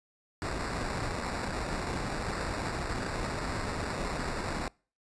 pink noise with sample-and-hold, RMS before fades -34 dBFS, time 0.42-4.68 s, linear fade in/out 0 ms, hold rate 3150 Hz, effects noise-tail reverb RT60 0.4 s tail -26 dB re dry + resampled to 22050 Hz

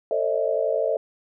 sine tone cluster, 447.6 / 537 / 597 / 649 Hz, A4 / C5 / D5 / E5, +30 / +45 / +28 / -27 cents, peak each -26 dBFS, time 0.11-0.97 s, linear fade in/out 2 ms, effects none

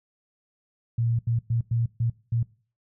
sine tone bursts at uneven times, 116.4 Hz, A#2, 2 cents flat, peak -21 dBFS, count 6, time 0.98-1.19 / 1.27-1.39 / 1.5-1.61 / 1.71-1.86 / 2-2.1 / 2.32-2.43 s, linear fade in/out 5 ms, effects noise-tail reverb RT60 0.4 s tail -21 dB re dry

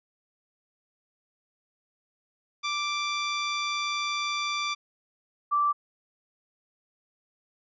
15% pulse / sine tone pair in turn, 1174.7 / 1168.1 Hz, D6 / D6, 0 / -10 cents, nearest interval unison, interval 10 cents, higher first, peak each -21 dBFS, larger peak neither, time 2.63-4.75 / 5.51-5.73 s, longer first, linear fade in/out 20 ms, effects resampled to 16000 Hz

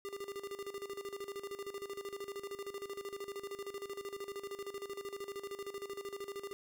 square tone with tremolo, 399.6 Hz, G4, 33 cents sharp, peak -40 dBFS, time 0.05-6.53 s, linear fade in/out 0 ms, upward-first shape square, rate 13 Hz, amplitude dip 75%, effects none

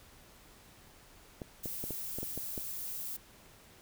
clicks, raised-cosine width 2 ms, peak -26 dBFS, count 8, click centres 1.418 / 1.658 / 1.84 / 1.907 / 2.186 / 2.23 / 2.376 / 2.578 s
violet noise, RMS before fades -40 dBFS, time 1.63-3.17 s, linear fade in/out 10 ms
effects pink hiss -58 dBFS RMS until 3.81 s

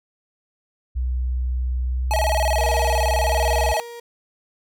sine tone with pitch glide, 62.6 to 64.03 Hz, B1 to C2, +24 to -37 cents, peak -20 dBFS, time 0.95-3.74 s, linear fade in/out 20 ms, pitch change +39 cents, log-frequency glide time 1.87-2.22 s
square tone with vibrato, 738 Hz, F#5, 5 cents flat, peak -20 dBFS, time 2.11-3.8 s, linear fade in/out 0 ms, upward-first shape square, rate 19 Hz, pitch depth 250 cents each way
35% pulse tone with tremolo, 471.7 Hz, A#4, 20 cents sharp, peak -26 dBFS, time 2.58-4 s, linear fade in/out 5 ms, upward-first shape sine, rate 1.3 Hz, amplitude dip 55%
effects none

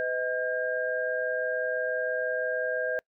sine tone cluster, 505 / 631 / 1607 Hz, B4 / D#5 / G6, +39 / +24 / +43 cents, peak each -31 dBFS, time 0-2.99 s, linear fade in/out 0 ms, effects noise-tail reverb RT60 0.1 s tail -26 dB re dry

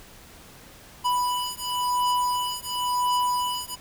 square beating tone pair, 987.8 / 988.75 Hz, B5 / B5, 0 / +2 cents, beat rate 0.95 Hz, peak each -27 dBFS, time 1.04-3.76 s, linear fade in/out 20 ms, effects pink hiss -48 dBFS RMS until 3.8 s

